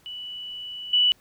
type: tone with level steps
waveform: sine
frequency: 2960 Hz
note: F#7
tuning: in tune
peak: -33 / -16 dBFS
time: 0.06-1.12 s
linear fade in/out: 0 ms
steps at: 0.93 s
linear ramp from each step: 5 ms
effects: pink hiss -60 dBFS RMS until 1.2 s